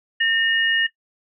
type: tone pair together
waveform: sine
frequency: 1821.5 / 2874 Hz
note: A#6 / F7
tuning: -41 / +49 cents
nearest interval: minor sixth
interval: 790 cents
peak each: -18 / -21 dBFS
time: 0.2-0.87 s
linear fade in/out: 10 ms
effects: noise-tail reverb RT60 0.1 s tail -17 dB re dry